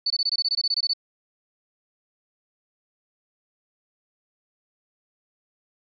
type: tone bursts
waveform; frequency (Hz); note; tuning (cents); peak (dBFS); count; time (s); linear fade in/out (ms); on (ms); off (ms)
sine; 4493; C#8; +23; -20; 14; 0.06-0.935; 5; 43; 21
effects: none